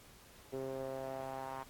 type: tone with band-pass filter sweep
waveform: sawtooth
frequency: 133.1 Hz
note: C3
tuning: 30 cents sharp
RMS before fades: -42 dBFS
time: 0.52-1.64 s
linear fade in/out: 20 ms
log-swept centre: 420 to 970 Hz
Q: 3.4
effects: pink hiss -59 dBFS RMS until 1.69 s + AAC 64 kbps